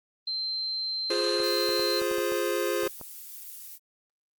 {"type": "tone", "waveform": "sine", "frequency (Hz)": 4121, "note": "C8", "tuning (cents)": -27, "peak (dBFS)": -28, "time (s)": [0.27, 2], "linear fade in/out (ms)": 5}
{"type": "chord", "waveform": "square", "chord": "F minor", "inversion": "none", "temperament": "equal", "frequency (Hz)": [349.2, 415.3, 523.3], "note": ["F4", "Ab4", "C5"], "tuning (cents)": [0, 0, 0], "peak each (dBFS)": -31, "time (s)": [1.1, 2.88], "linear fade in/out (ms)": 5}
{"type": "clicks", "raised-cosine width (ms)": 1, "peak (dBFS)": -27, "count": 10, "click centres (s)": [1.402, 1.692, 1.796, 2.017, 2.114, 2.183, 2.32, 2.834, 2.866, 3.013]}
{"type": "noise", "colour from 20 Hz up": "violet", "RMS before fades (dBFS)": -42, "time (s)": [1.41, 3.79], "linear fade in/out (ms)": 50}
{"effects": ["Opus 32 kbps"]}